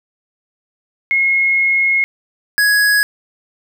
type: tone pair in turn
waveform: sine / square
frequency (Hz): 2162 / 1669.1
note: C#7 / G#6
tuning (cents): -44 / +8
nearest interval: major third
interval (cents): 448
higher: first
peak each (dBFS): -11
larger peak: neither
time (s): 1.11-2.04 / 2.58-3.03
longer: first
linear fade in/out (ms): 0
effects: none